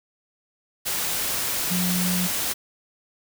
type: tone in noise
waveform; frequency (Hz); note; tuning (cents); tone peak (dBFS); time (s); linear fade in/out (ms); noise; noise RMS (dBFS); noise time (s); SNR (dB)
sine; 180.4; F#3; -44; -23; 1.7-2.28; 20; white; -26; 0.85-2.54; 0
effects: none